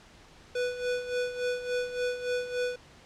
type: tone with tremolo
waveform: square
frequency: 493.9 Hz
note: B4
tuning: in tune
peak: -27 dBFS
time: 0.55-2.76 s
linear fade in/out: 5 ms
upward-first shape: sine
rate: 3.5 Hz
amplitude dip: 70%
effects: pink hiss -54 dBFS RMS until 3.05 s + low-pass 6000 Hz 12 dB/octave